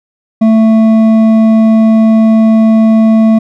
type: tone with hard clipping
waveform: sine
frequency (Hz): 221.6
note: A3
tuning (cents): +13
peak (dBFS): -5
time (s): 0.41-3.39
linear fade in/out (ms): 10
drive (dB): 7
effects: none